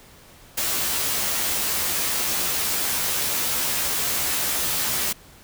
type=noise with comb filter; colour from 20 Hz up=white; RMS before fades=-24 dBFS; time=0.57-5.13 s; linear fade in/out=10 ms; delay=14 ms; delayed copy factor=+0.8; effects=pink hiss -49 dBFS RMS until 5.43 s